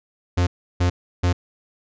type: tone bursts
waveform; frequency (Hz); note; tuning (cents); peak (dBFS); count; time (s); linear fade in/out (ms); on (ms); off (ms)
45% pulse; 88.7; F2; +27; -16; 3; 0.37-1.33; 10; 100; 330
effects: resampled to 16000 Hz